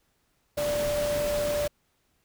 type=tone in noise; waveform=sine; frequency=587.3 Hz; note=D5; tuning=in tune; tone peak=-25 dBFS; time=0.57-1.68 s; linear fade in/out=10 ms; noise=pink; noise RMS=-34 dBFS; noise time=0.57-1.68 s; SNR=+6 dB; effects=pink hiss -71 dBFS RMS until 2.24 s